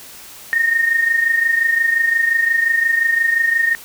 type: tone pair together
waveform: sine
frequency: 1839 / 1864.7 Hz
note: A#6 / A#6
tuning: -24 / 0 cents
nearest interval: unison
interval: 24 cents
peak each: -14 / -20 dBFS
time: 0.53-3.75 s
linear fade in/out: 0 ms
effects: white hiss -38 dBFS RMS until 3.84 s